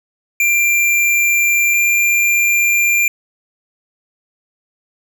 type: tone pair in turn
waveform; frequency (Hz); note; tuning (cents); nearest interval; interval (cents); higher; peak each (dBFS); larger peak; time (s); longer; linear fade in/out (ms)
square; 2374 / 2384; D7 / D7; +18 / +25; unison; 7; second; -12; neither; 0.4-1.74 / 1.74-3.08; neither; 2
effects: none